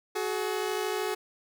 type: tone pair together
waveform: sawtooth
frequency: 371.8 / 424.8 Hz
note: F#4 / G#4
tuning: +8 / +39 cents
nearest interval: major second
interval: 231 cents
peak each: -28 / -27 dBFS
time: 0.15-1.15 s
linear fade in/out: 10 ms
effects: none